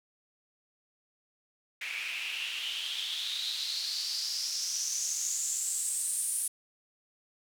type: noise with band-pass filter sweep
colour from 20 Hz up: white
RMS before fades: -34 dBFS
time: 1.81-6.48 s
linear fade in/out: 5 ms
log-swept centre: 2300 to 9800 Hz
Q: 6.2
effects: none